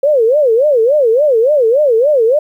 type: tone with vibrato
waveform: sine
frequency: 519 Hz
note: C5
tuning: 14 cents flat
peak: -7 dBFS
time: 0.03-2.39 s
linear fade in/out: 5 ms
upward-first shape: sine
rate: 3.5 Hz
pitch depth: 280 cents each way
effects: 8-bit